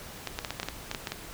clicks, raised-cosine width 0.2 ms, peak -14 dBFS, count 11, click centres 0.273 / 0.389 / 0.448 / 0.506 / 0.599 / 0.631 / 0.686 / 0.914 / 0.948 / 1.072 / 1.12 s, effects pink hiss -44 dBFS RMS until 1.33 s

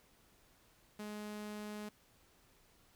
sawtooth tone, 210 Hz, G#3, 19 cents sharp, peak -39 dBFS, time 0.99-1.89 s, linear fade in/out 5 ms, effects pink hiss -68 dBFS RMS until 2.95 s

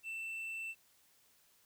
triangle tone, 2671 Hz, E7, 22 cents sharp, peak -38 dBFS, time 0.03-0.75 s, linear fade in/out 50 ms, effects white hiss -69 dBFS RMS until 1.65 s

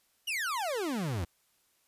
40% pulse exponential sweep, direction down, 3001 to 77.78 Hz, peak -30 dBFS, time 0.27-1.25 s, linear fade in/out 10 ms, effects white hiss -71 dBFS RMS until 1.87 s + resampled to 32000 Hz

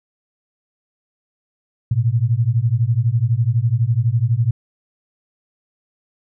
sine beating tone pair, 110.8 / 122.8 Hz, A2 / B2, +13 / -9 cents, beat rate 12 Hz, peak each -17 dBFS, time 1.91-4.51 s, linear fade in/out 5 ms, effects none

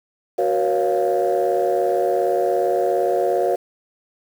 sine chord, Gb major seventh, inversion none, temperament equal with one note detuned, 370 / 477.1 / 554.4 / 698.5 Hz, Gb4 / Bb4 / Db5 / F5, 0 / +40 / 0 / 0 cents, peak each -21 dBFS, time 0.38-3.56 s, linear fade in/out 10 ms, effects tanh soft clip ceiling -10 dBFS + 7-bit

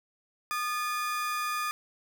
35% pulse tone pair together, 1223 / 1729.6 Hz, D#6 / A6, -30 / -30 cents, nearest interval tritone, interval 600 cents, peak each -28 / -37 dBFS, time 0.51-1.71 s, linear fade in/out 0 ms, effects none

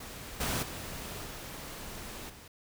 pink noise with level steps, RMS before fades -44 / -32 / -41 / -43 / -51 dBFS, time 0-2.48 s, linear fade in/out 5 ms, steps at 0.4 / 0.62 / 1.24 / 2.29 s, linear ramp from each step 10 ms, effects none

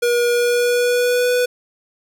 square tone with pitch glide, 479.5 to 493.8 Hz, A#4 to B4, +49 to 0 cents, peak -15 dBFS, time 0.02-1.46 s, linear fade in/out 10 ms, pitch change +51 cents, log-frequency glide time 0.29-1.31 s, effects none

